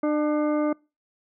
harmonic tone with a mistuned harmonic, 300 Hz, D4, 37 cents sharp, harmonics 1 / 2 / 3 / 4 / 5 / 7, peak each -22 / -26 / -38 / -34 / -42 / -44 dBFS, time 0.03-0.73 s, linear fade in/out 5 ms, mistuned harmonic 3, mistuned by -39 cents, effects noise-tail reverb RT60 0.3 s tail -26 dB re dry

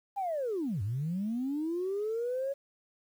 sine linear two-way sweep, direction down then up, 821 to 92.5 to 560 Hz, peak -29 dBFS, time 0.16-2.54 s, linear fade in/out 20 ms, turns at 0.82 s, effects tanh soft clip ceiling -26 dBFS + 10-bit

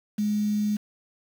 sine tone with quantisation, 209.3 Hz, G#3, 14 cents sharp, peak -22 dBFS, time 0.18-0.77 s, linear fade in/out 10 ms, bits 7, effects none

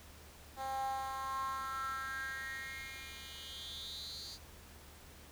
10% pulse tone with high-pass filter sweep, 266.9 Hz, C4, 35 cents sharp, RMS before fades -42 dBFS, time 0.56-4.39 s, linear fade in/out 50 ms, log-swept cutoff 690 to 4800 Hz, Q 7.1, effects added 74 Hz sine -57 dBFS peak until 5.31 s + pink hiss -57 dBFS RMS until 5.31 s

